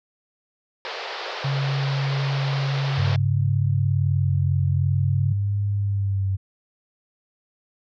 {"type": "band-pass noise", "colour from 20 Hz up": "pink", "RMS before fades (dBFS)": -32, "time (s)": [0.85, 3.16], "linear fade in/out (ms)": 0, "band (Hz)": [410, 5000], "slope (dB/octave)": 48}
{"type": "tone", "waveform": "sine", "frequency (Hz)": 137.7, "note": "C#3", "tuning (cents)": -11, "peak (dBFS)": -21, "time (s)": [1.44, 5.33], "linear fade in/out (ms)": 10}
{"type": "tone with vibrato", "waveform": "sine", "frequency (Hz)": 97.8, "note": "G2", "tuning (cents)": -4, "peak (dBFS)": -20, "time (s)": [2.97, 6.37], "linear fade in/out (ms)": 20, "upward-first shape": "sine", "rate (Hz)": 0.47, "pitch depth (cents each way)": 64}
{"effects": []}